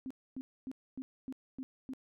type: tone bursts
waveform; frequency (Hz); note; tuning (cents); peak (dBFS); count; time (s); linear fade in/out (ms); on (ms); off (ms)
sine; 261.6; C4; 0; -38; 7; 0.06-1.935; 0; 45; 260
effects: none